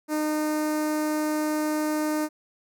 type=tone with notch filter; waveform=sawtooth; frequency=305.5 Hz; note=D#4; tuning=32 cents flat; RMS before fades=-26 dBFS; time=0.08-2.29 s; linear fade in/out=50 ms; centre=3200 Hz; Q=0.86; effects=none